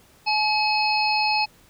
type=harmonic tone with a mistuned harmonic; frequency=852 Hz; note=G#5; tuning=44 cents sharp; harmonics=1 / 3 / 5 / 6; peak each=-22 / -24 / -26 / -29 dBFS; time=0.26-1.46 s; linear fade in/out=20 ms; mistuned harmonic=5; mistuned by=+28 cents; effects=pink hiss -55 dBFS RMS until 1.69 s